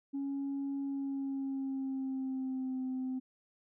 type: tone with pitch glide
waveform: sine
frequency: 277.2 to 258.6 Hz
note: C#4 to C4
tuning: 0 to -20 cents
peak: -32 dBFS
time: 0.13-3.2 s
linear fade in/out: 20 ms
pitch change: -120 cents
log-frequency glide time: 0.82-2.82 s
effects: tanh soft clip ceiling -31 dBFS